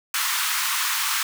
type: high-pass noise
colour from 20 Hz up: pink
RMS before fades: -24 dBFS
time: 0.14-1.23 s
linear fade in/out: 2 ms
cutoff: 1000 Hz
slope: 48 dB/octave
effects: none